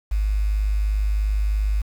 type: tone with quantisation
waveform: sine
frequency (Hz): 51.5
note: G#1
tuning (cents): -14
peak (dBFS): -18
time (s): 0.11-1.82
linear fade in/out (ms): 10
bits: 7
effects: none